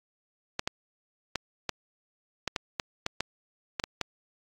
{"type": "clicks", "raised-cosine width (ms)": 0.2, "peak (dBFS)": -11, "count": 12, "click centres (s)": [0.594, 0.675, 1.357, 1.693, 2.477, 2.562, 2.798, 3.064, 3.206, 3.798, 3.839, 4.013], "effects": ["AAC 48 kbps"]}